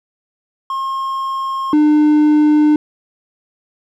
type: tone pair in turn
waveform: triangle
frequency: 1073 / 301.1 Hz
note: C6 / D4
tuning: +43 / +43 cents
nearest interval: octave + minor seventh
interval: 2200 cents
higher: first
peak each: -16 / -6 dBFS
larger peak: second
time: 0.7-1.73 / 1.73-2.76 s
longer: neither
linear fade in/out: 2 ms
effects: none